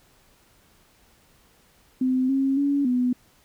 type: tone with pitch steps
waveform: sine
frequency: 257.4 / 269.9 / 282.6 / 248.9 Hz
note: C4 / C#4 / C#4 / B3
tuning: -28 / -46 / +34 / +14 cents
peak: -19 dBFS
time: 2.01-3.13 s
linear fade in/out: 5 ms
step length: 280 ms
effects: pink hiss -59 dBFS RMS until 3.44 s